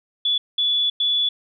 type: tone bursts at uneven times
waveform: sine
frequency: 3435 Hz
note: A7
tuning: 42 cents flat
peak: -17 dBFS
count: 3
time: 0.25-0.38 / 0.58-0.9 / 1-1.29 s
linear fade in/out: 5 ms
effects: none